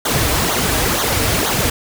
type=noise with flanger; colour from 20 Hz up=pink; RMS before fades=-17 dBFS; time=0.05-1.7 s; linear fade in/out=5 ms; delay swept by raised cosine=0.38 to 5.78 ms; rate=2.1 Hz; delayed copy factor=-0.8; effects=none